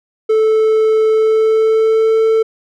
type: tone with pitch glide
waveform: triangle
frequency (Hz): 437.9 to 444.5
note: A4 to A4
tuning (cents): -8 to +18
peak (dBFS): -7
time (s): 0.29-2.43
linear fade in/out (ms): 10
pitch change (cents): +26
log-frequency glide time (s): 1.1-2.16
effects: none

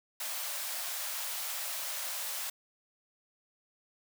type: high-pass noise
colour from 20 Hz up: white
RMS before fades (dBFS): -37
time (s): 0.2-2.5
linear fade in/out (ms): 5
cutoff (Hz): 530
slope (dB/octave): 96
effects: none

